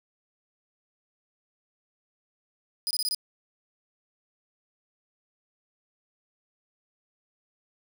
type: tone bursts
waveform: sawtooth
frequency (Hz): 4964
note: D#8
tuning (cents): -5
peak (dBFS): -23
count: 5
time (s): 2.87-3.147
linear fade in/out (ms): 0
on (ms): 37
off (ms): 23
effects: 9-bit